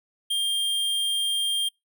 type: tone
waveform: square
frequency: 3200 Hz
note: G7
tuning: 35 cents sharp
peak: -23 dBFS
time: 0.3-1.69 s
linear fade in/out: 10 ms
effects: noise-tail reverb RT60 0.2 s tail -26 dB re dry